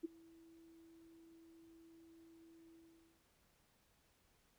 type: tone with ADSR envelope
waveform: sine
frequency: 329.6 Hz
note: E4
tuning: in tune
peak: -36 dBFS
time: 0.03-3.24 s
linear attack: 18 ms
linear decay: 15 ms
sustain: -24 dB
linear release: 490 ms
effects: pink hiss -75 dBFS RMS until 4.58 s